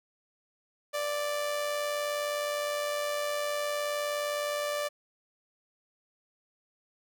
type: tone with amplitude modulation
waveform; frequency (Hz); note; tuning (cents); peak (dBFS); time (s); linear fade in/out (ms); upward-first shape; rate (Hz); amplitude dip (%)
sawtooth; 587.3; D5; 0; -24; 0.93-4.89; 20; sine; 99.5; 40
effects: none